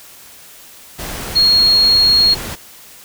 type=tone in noise; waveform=sine; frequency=4290 Hz; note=C8; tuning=42 cents sharp; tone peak=-8 dBFS; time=1.35-2.35 s; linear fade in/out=20 ms; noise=pink; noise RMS=-26 dBFS; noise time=0.98-2.56 s; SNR=+15 dB; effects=white hiss -40 dBFS RMS until 3.04 s